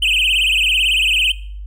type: tone with vibrato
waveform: triangle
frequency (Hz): 2794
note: F7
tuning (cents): 0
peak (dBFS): -11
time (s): 0.02-1.32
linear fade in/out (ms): 5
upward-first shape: sine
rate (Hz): 18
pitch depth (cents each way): 200
effects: noise-tail reverb RT60 0.5 s tail -19 dB re dry + added 50 Hz sine -27 dBFS peak until 1.66 s